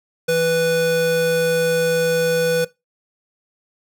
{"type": "tone pair together", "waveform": "square", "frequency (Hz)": [164.62, 493.9], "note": ["E3", "B4"], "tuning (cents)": [-2, 0], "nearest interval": "octave + perfect fifth", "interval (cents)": 1902, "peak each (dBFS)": [-27, -17], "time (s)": [0.28, 2.65], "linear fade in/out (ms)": 10, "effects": ["noise-tail reverb RT60 0.2 s tail -19 dB re dry"]}